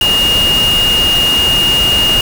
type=tone in noise; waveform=sine; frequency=2846 Hz; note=F7; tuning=32 cents sharp; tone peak=-9 dBFS; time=0.01-2.21 s; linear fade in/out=2 ms; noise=pink; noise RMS=-18 dBFS; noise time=0.01-2.21 s; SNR=+6 dB; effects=none